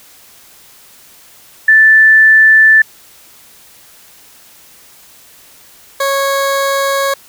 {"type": "tone pair in turn", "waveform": ["sine", "20% pulse"], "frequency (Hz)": [1760, 551], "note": ["A6", "C#5"], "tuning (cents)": [0, -11], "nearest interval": "octave + minor sixth", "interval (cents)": 2011, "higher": "first", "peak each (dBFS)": [-3, -7], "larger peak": "first", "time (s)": [[1.68, 2.82], [6, 7.14]], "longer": "neither", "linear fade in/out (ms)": 5, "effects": ["white hiss -42 dBFS RMS until 7.28 s"]}